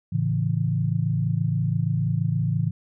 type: chord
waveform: sine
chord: A major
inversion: none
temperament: equal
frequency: 110 / 138.59 / 164.81 Hz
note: A2 / C#3 / E3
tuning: 0 / 0 / 0 cents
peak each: -25 dBFS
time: 0.12-2.71 s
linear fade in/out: 10 ms
effects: none